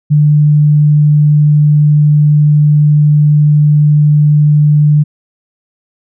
sine tone, 149 Hz, D3, 25 cents sharp, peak -4 dBFS, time 0.1-5.04 s, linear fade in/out 20 ms, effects none

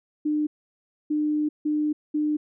sine tone bursts at uneven times, 301.2 Hz, D4, 44 cents sharp, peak -21 dBFS, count 4, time 0.25-0.47 / 1.1-1.49 / 1.65-1.93 / 2.14-2.37 s, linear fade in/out 10 ms, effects none

